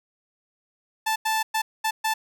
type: tone bursts at uneven times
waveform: sawtooth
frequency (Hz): 879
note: A5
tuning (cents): -2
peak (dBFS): -18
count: 5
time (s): 1.06-1.16 / 1.25-1.43 / 1.54-1.62 / 1.84-1.91 / 2.04-2.14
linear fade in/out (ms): 10
effects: none